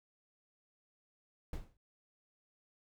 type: noise with exponential decay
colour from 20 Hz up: brown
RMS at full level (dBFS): -36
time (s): 1.53-1.77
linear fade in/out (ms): 2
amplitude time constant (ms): 51
effects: none